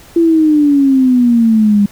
sine exponential sweep, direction down, 340 to 200.5 Hz, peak -6 dBFS, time 0.16-1.86 s, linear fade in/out 5 ms, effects pink hiss -40 dBFS RMS until 1.91 s

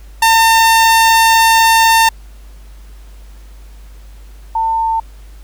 sawtooth / sine tone pair in turn, 904 / 899.2 Hz, A5 / A5, +47 / +37 cents, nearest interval unison, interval 10 cents, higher first, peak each -3 / -12 dBFS, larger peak first, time 0.22-2.09 / 4.55-5 s, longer first, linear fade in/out 5 ms, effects added 50 Hz sine -33 dBFS peak until 5.43 s + pink hiss -48 dBFS RMS until 5.43 s

